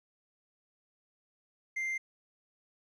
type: tone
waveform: triangle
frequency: 2093 Hz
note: C7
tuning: in tune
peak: -30 dBFS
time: 1.76-1.98 s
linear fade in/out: 10 ms
effects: resampled to 22050 Hz + 12-bit